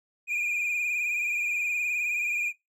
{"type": "tone with vibrato", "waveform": "triangle", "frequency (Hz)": 2431, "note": "D#7", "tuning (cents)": -41, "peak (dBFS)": -24, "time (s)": [0.27, 2.53], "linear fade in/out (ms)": 50, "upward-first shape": "sine", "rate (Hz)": 19, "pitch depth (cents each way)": 49, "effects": ["noise-tail reverb RT60 0.2 s tail -22 dB re dry"]}